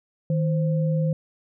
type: tone pair together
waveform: sine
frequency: 157.84 / 523.3 Hz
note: D#3 / C5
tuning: +25 / 0 cents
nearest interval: octave + major sixth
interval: 2075 cents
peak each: -20 / -29 dBFS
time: 0.3-1.13 s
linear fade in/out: 2 ms
effects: none